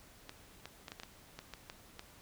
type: clicks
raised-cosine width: 0.2 ms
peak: -27 dBFS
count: 10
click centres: 0.294 / 0.656 / 0.882 / 0.919 / 0.999 / 1.034 / 1.39 / 1.537 / 1.699 / 1.994 s
effects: pink hiss -59 dBFS RMS until 2.21 s